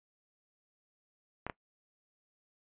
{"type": "clicks", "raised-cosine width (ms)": 0.5, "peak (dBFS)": -21, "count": 2, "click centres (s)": [1.466, 1.498], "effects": ["noise-tail reverb RT60 0.1 s tail -20 dB re dry", "resampled to 8000 Hz"]}